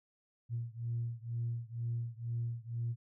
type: beating tone pair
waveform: sine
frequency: 116.54 / 118.64 Hz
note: A#2 / A#2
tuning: 0 / +31 cents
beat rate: 2.1 Hz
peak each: -37 / -38 dBFS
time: 0.49-2.96 s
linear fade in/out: 50 ms
effects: tanh soft clip ceiling -28 dBFS

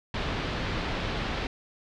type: low-pass noise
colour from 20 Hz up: pink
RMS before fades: -31 dBFS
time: 0.14-1.47 s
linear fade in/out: 2 ms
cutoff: 4100 Hz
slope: 24 dB/octave
effects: none

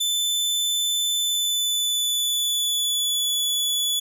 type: tone with pitch glide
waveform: sawtooth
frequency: 3520 to 3426 Hz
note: A7 to A7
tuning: 0 to -47 cents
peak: -18 dBFS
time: 0-4 s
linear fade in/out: 10 ms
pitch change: -47 cents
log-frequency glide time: 1.17-3.3 s
effects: none

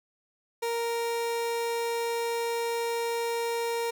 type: tone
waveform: 30% pulse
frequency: 466.2 Hz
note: A#4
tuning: in tune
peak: -25 dBFS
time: 0.62-3.91 s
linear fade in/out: 10 ms
effects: none

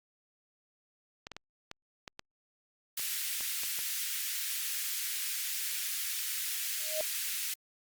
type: clicks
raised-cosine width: 0.2 ms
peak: -24 dBFS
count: 10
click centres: 1.269 / 1.317 / 1.366 / 1.714 / 2.078 / 2.194 / 2.995 / 3.408 / 3.635 / 3.79 s
type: high-pass noise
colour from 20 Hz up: white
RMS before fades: -35 dBFS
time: 2.97-7.54 s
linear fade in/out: 5 ms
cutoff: 1700 Hz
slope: 24 dB/octave
type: tone with exponential growth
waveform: sine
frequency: 622.3 Hz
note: D#5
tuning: in tune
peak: -28 dBFS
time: 6.77-7.01 s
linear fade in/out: 1 ms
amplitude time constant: 52 ms
effects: Opus 48 kbps

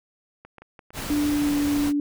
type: clicks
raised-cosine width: 0.5 ms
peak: -29 dBFS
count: 11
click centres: 0.45 / 0.583 / 0.62 / 0.792 / 0.905 / 0.959 / 1.022 / 1.055 / 1.099 / 1.138 / 1.23 s
type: noise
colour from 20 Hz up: pink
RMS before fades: -32 dBFS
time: 0.93-1.93 s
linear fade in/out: 50 ms
type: tone with pitch glide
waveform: sine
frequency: 293.7 to 289.8 Hz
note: D4 to D4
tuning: 0 to -23 cents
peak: -20 dBFS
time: 1.1-2 s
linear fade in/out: 2 ms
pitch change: -23 cents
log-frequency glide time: 1.3-1.58 s
effects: none

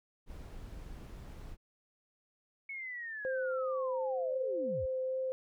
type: noise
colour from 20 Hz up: brown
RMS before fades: -46 dBFS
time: 0.26-1.57 s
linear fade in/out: 50 ms
type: linear sweep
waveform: sine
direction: down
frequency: 2217 to 51.9 Hz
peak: -39 dBFS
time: 2.69-4.86 s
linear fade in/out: 5 ms
type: tone with vibrato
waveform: sine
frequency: 520 Hz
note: C5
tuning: 11 cents flat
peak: -32 dBFS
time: 3.25-5.32 s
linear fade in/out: 0 ms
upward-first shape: triangle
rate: 2.7 Hz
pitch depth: 10 cents each way
effects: none

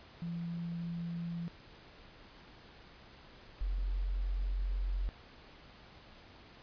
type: tone pair in turn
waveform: sine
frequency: 170 / 45.03 Hz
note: F3 / F#1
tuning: -46 / -46 cents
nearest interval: octave + major seventh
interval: 2300 cents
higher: first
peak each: -36 / -31 dBFS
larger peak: second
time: 0.22-1.48 / 3.61-5.09 s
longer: second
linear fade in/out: 0 ms
effects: pink hiss -56 dBFS RMS until 6.62 s + resampled to 11025 Hz

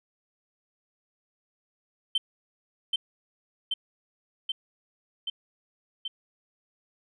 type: tone with echo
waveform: sine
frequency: 3100 Hz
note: G7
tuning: 20 cents flat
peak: -20 dBFS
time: 2.15-2.18 s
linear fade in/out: 5 ms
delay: 780 ms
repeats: 5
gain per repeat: -2 dB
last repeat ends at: 6.08 s
effects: tanh soft clip ceiling -19 dBFS

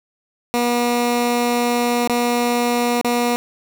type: tone with dropouts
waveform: 15% pulse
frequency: 240.8 Hz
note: B3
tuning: 44 cents flat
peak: -10 dBFS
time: 0.54-3.36 s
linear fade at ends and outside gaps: 0 ms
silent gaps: 2.075-2.097 / 3.013-3.046 s
effects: none

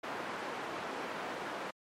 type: band-pass noise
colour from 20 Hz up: white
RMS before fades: -40 dBFS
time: 0.03-1.71 s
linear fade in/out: 10 ms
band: 230 to 1300 Hz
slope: 12 dB/octave
effects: MP3 64 kbps

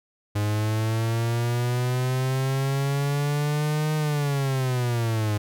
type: linear two-way sweep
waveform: 45% pulse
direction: up then down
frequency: 103.3 to 154.4 to 103.3 Hz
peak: -22 dBFS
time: 0.35-5.38 s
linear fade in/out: 10 ms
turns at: 3.95 s
effects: none

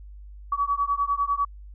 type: beating tone pair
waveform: sine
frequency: 1132 / 1142 Hz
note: C#6 / D6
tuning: +36 / -49 cents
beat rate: 10 Hz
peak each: -25 dBFS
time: 0.52-1.45 s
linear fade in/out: 5 ms
effects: added 50 Hz sine -40 dBFS peak until 1.74 s

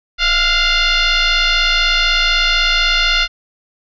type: tone with frequency modulation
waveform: sine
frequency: 730 Hz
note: F#5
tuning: 24 cents flat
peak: -11 dBFS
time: 0.18-3.28 s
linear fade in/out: 50 ms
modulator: 702 Hz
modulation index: 5.4
effects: none

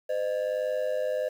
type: ring-modulated tone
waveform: triangle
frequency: 562 Hz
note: C#5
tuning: 24 cents sharp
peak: -21 dBFS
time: 0.09-1.29 s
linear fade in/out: 10 ms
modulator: 50.6 Hz
effects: 9-bit

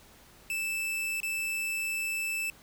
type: tone with dropouts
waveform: 45% pulse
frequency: 2637 Hz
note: E7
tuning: in tune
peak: -30 dBFS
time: 0.5-2.5 s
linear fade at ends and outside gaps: 1 ms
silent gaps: 1.203-1.231 s
effects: pink hiss -56 dBFS RMS until 2.62 s

